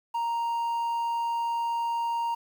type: tone with quantisation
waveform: triangle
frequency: 932.3 Hz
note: A#5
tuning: in tune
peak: -24 dBFS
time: 0.14-2.35 s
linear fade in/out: 10 ms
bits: 9
effects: none